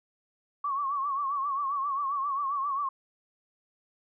sine tone with vibrato, 1118 Hz, C#6, 14 cents sharp, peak -27 dBFS, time 0.64-2.89 s, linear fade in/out 5 ms, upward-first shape triangle, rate 7.5 Hz, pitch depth 100 cents each way, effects none

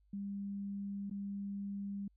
sine tone with dropouts, 199.8 Hz, G3, 33 cents sharp, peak -38 dBFS, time 0.13-2.08 s, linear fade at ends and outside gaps 5 ms, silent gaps 1.098-1.11 s, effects added 50 Hz sine -67 dBFS peak until 2.16 s

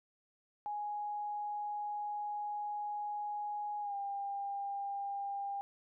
sine tone with pitch glide, 831 to 799.9 Hz, G#5 to G5, +1 to +35 cents, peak -36 dBFS, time 0.66-5.61 s, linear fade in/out 0 ms, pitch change -66 cents, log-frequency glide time 3.81-3.95 s, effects none

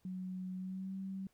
sine tone with pitch glide, 185 to 191.97 Hz, F#3 to G3, 0 to -36 cents, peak -39 dBFS, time 0.05-1.27 s, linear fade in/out 2 ms, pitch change +64 cents, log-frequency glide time 0.56-0.95 s, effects pink hiss -75 dBFS RMS until 1.33 s

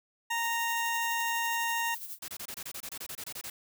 20% pulse tone, 928 Hz, A#5, 8 cents flat, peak -24 dBFS, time 0.3-1.95 s, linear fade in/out 10 ms
violet noise with tremolo, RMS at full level -39 dBFS, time 0.35-2.19 s, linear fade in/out 50 ms, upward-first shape sine, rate 12 Hz, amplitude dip 60%
white noise bursts, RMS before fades -40 dBFS, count 15, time 2.22-3.5 s, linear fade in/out 5 ms, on 62 ms, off 25 ms
effects none

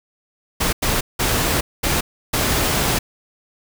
pink noise bursts at uneven times, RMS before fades -19 dBFS, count 5, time 0.6-0.73 / 0.82-1.01 / 1.19-1.61 / 1.83-2.01 / 2.33-2.99 s, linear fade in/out 10 ms, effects none

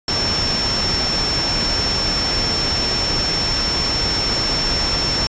sine tone in noise, 5410 Hz, E8, 44 cents sharp, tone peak -19 dBFS, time 0.08-5.27 s, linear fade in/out 2 ms, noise pink, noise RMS -22 dBFS, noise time 0.08-5.27 s, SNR 0 dB, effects resampled to 16000 Hz

